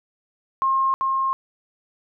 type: tone with echo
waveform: sine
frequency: 1069 Hz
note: C6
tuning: 37 cents sharp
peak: -17 dBFS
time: 0.62-0.94 s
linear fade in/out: 0 ms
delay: 390 ms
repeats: 1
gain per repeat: -2 dB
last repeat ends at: 1.33 s
effects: none